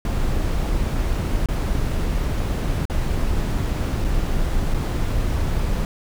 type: noise with dropouts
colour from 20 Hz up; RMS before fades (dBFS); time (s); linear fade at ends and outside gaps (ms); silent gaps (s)
brown; -21; 0.05-5.85; 1; 1.459-1.486 / 2.854-2.898 / 4.043-4.047 / 4.74-4.744
effects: none